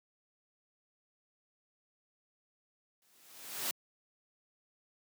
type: noise with exponential growth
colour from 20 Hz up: white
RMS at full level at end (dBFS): -33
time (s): 3.02-3.71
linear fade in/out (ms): 1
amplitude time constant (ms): 150
effects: high-pass 150 Hz 12 dB/octave